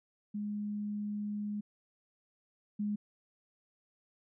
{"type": "tone pair in turn", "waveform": "sine", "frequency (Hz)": [207.7, 207.7], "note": ["G#3", "G#3"], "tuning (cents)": [0, 0], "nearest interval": "unison", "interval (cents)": 0, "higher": "neither", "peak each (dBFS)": [-34, -31], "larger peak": "second", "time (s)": [[0.34, 1.61], [2.79, 2.96]], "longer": "first", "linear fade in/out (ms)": 10, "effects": []}